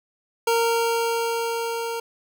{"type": "tone with level ramp", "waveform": "25% pulse", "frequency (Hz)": 462.3, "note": "A#4", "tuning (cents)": -14, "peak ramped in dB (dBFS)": [-14, -23], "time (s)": [0.47, 2], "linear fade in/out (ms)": 5, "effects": []}